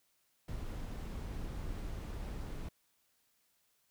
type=noise with amplitude modulation; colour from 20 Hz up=brown; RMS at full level=-40 dBFS; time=0.48-2.69 s; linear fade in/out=5 ms; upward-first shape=sine; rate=267 Hz; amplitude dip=25%; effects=white hiss -75 dBFS RMS until 3.9 s